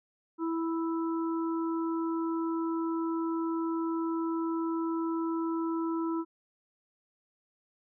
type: harmonic tone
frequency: 329.1 Hz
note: E4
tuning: 3 cents flat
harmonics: 1 / 3 / 4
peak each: -29 / -39 / -41 dBFS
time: 0.38-6.25 s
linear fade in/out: 50 ms
effects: none